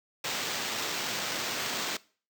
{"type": "noise with sample-and-hold", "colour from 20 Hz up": "white", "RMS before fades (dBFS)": -33, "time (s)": [0.24, 1.97], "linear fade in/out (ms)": 5, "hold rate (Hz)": 11025, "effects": ["noise-tail reverb RT60 0.4 s tail -21 dB re dry", "high-pass 150 Hz 12 dB/octave"]}